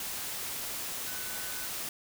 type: tone in noise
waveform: sine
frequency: 1497 Hz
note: F#6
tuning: 20 cents sharp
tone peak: -46 dBFS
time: 1.07-1.66 s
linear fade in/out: 2 ms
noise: white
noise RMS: -37 dBFS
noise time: 0-1.89 s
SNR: -12 dB
effects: none